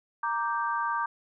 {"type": "chord", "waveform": "sine", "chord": "G minor", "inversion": "first", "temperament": "equal", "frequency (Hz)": [932.3, 1174.7, 1568], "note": ["Bb5", "D6", "G6"], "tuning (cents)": [0, 0, 0], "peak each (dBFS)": [-30, -30, -33], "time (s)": [0.23, 1.06], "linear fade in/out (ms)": 5, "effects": []}